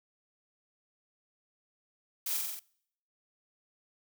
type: noise with echo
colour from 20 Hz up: blue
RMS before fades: -34 dBFS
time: 2.26-2.37 s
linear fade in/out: 5 ms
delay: 45 ms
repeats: 5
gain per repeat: -2 dB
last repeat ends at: 2.595 s
effects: noise-tail reverb RT60 0.7 s tail -25 dB re dry